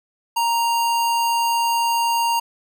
square tone, 932.3 Hz, A#5, in tune, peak -18 dBFS, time 0.36-2.4 s, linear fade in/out 10 ms, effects none

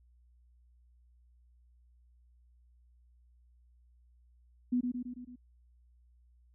sine tone with echo, 246.9 Hz, B3, in tune, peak -26 dBFS, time 4.72-4.81 s, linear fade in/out 10 ms, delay 110 ms, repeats 5, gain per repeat -4 dB, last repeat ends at 5.36 s, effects added 60 Hz sine -61 dBFS peak until 6.54 s

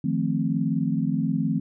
sine chord, F dominant seventh, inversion third, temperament equal, 155.56 / 174.61 / 220 / 261.6 Hz, Eb3 / F3 / A3 / C4, 0 / 0 / 0 / 0 cents, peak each -27 dBFS, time 0.04-1.6 s, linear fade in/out 5 ms, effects none

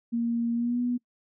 sine tone with pitch glide, 233.9 to 244.4 Hz, A#3 to B3, +6 to -18 cents, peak -24 dBFS, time 0.12-0.98 s, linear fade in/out 20 ms, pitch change +76 cents, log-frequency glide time 0.54-0.8 s, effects noise-tail reverb RT60 0.1 s tail -23 dB re dry

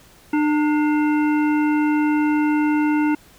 harmonic tone with a mistuned harmonic, 300 Hz, D4, 37 cents sharp, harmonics 1 / 3 / 5 / 7 / 9, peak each -16 / -26 / -30 / -33 / -35 dBFS, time 0.33-3.15 s, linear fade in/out 5 ms, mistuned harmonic 5, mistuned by -66 cents, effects pink hiss -50 dBFS RMS until 3.38 s

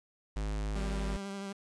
square tone, 51.91 Hz, G#1, in tune, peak -33 dBFS, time 0.36-1.17 s, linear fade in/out 5 ms
sawtooth tone with vibrato, 197.5 Hz, G3, 13 cents sharp, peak -34 dBFS, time 0.75-1.53 s, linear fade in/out 10 ms, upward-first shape sine, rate 12 Hz, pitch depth 21 cents each way
effects resampled to 22050 Hz + 9-bit

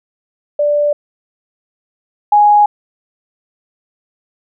sine tone pair in turn, 587.3 / 830.6 Hz, D5 / G#5, 0 / 0 cents, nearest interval tritone, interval 600 cents, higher second, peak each -10 / -5 dBFS, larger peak second, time 0.59-0.93 / 2.32-2.66 s, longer neither, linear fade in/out 5 ms, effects none

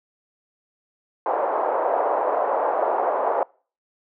pink band-pass noise, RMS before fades -22 dBFS, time 1.26-3.43 s, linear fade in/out 2 ms, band 500 to 940 Hz, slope 24 dB/octave, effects noise-tail reverb RT60 0.4 s tail -25 dB re dry + high-pass 300 Hz 12 dB/octave

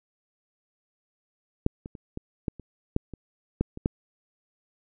clicks, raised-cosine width 3 ms, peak -8 / -24 / -28 / -20 / -14 / -28 / -10 / -25 / -10 / -24 / -10 dBFS, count 11, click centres 1.664 / 1.859 / 1.952 / 2.174 / 2.482 / 2.597 / 2.964 / 3.137 / 3.61 / 3.774 / 3.859 s, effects none

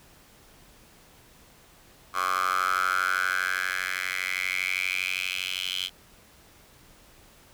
10% pulse tone with high-pass filter sweep, 92.5 Hz, F#2, in tune, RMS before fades -28 dBFS, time 2.13-5.9 s, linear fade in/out 50 ms, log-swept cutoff 1100 to 3100 Hz, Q 6.8, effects pink hiss -55 dBFS RMS until 7.53 s

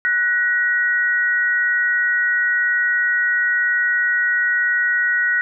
sine tone pair together, 1479 / 1900 Hz, F#6 / A#6, -1 / +33 cents, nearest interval major third, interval 434 cents, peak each -18 / -18 dBFS, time 0.05-5.41 s, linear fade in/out 0 ms, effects none

